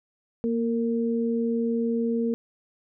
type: tone pair together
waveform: sine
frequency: 233.3 / 460 Hz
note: A#3 / A#4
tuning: +2 / -23 cents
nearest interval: octave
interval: 1175 cents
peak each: -24 / -27 dBFS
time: 0.44-2.34 s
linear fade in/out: 0 ms
effects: none